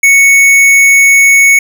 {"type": "tone with tanh clipping", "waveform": "sine", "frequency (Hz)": 2217, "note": "C#7", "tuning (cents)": 0, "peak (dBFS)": -4, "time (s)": [0.03, 1.59], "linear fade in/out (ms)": 5, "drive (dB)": 17, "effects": []}